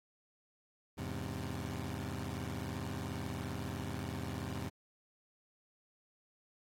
20% pulse chord, E augmented, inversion none, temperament equal with one note detuned, 82.41 / 102.93 / 130.81 Hz, E2 / G#2 / B#2, 0 / -15 / 0 cents, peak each -38 / -38 / -38 dBFS, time 0.97-4.7 s, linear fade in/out 20 ms, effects AAC 48 kbps

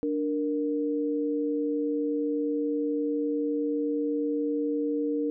sine tone pair together, 293.7 / 465.7 Hz, D4 / A#4, 0 / -2 cents, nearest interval minor sixth, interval 798 cents, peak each -27 / -29 dBFS, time 0.03-5.3 s, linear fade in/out 0 ms, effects none

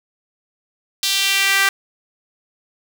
sawtooth tone with high-pass filter sweep, 392 Hz, G4, in tune, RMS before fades -17 dBFS, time 1.03-1.69 s, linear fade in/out 2 ms, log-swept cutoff 3900 to 1600 Hz, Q 2, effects none

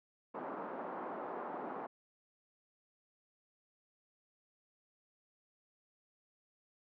white band-pass noise, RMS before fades -43 dBFS, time 0.34-1.87 s, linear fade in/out 10 ms, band 220 to 1100 Hz, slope 24 dB/octave, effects none

